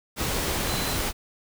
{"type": "tone in noise", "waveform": "sine", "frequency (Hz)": 4047, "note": "B7", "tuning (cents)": 42, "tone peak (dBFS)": -35, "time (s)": [0.65, 0.99], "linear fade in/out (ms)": 50, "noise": "pink", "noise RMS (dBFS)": -27, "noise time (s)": [0.16, 1.13], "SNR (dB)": -11, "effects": []}